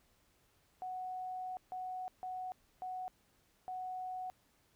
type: tone bursts at uneven times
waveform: sine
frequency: 740 Hz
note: F#5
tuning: in tune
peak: -39 dBFS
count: 5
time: 0.82-1.57 / 1.72-2.08 / 2.23-2.52 / 2.82-3.08 / 3.68-4.3 s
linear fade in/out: 0 ms
effects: pink hiss -72 dBFS RMS until 4.75 s